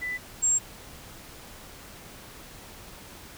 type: tone pair in turn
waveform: sine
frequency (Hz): 1992 / 7521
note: B6 / A#8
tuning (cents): +14 / +14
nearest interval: octave + major seventh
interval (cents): 2300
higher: second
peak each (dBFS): -29 / -20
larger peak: second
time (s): 0.01-0.18 / 0.42-0.59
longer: neither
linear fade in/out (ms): 20
effects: pink hiss -46 dBFS RMS until 3.37 s